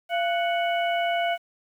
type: harmonic tone with a mistuned harmonic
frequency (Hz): 740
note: F#5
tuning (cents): 0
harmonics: 1 / 2 / 3 / 4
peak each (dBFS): -23 / -32 / -32 / -34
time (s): 0.09-1.38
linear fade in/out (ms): 50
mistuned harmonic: 1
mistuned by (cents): -130
effects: 9-bit